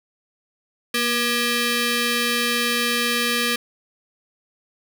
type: ring-modulated tone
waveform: 10% pulse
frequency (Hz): 718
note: F5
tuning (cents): +48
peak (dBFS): -8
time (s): 0.94-3.56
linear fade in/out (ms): 5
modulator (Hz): 955
effects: none